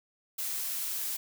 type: noise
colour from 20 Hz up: blue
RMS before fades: -34 dBFS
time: 0.38-1.17 s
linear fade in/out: 10 ms
effects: none